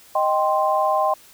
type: chord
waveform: sine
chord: C minor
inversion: first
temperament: equal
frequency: 622.3 / 784 / 1046.5 Hz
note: Eb5 / G5 / C6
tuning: 0 / 0 / 0 cents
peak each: -21 dBFS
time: 0.15-1.14 s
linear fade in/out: 5 ms
effects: white hiss -49 dBFS RMS until 1.33 s